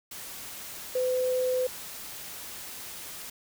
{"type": "tone in noise", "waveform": "sine", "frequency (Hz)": 508, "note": "B4", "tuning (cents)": 49, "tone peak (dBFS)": -24, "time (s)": [0.95, 1.67], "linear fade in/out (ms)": 5, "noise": "white", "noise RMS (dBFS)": -41, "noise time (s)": [0.11, 3.3], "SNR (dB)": 14, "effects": []}